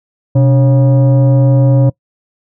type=tone with frequency modulation; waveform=sine; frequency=128.1 Hz; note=C3; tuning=36 cents flat; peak=-4 dBFS; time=0.35-1.9 s; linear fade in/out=10 ms; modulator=418 Hz; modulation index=0.59; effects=noise-tail reverb RT60 0.1 s tail -24 dB re dry + tanh soft clip ceiling -2 dBFS